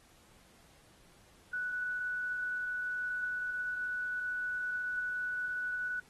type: tone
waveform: sine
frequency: 1480 Hz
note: F#6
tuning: in tune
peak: -33 dBFS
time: 1.53-6 s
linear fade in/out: 5 ms
effects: pink hiss -63 dBFS RMS until 6.09 s + AAC 32 kbps